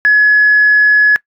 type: tone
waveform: sine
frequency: 1695 Hz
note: G#6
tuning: 35 cents sharp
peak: -4 dBFS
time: 0.05-1.16 s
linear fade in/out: 0 ms
effects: noise-tail reverb RT60 0.1 s tail -22 dB re dry + tanh soft clip ceiling -1 dBFS